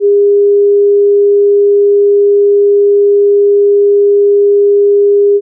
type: tone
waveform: sine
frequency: 405.8 Hz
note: G#4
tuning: 40 cents flat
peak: -4 dBFS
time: 0-5.41 s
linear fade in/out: 50 ms
effects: none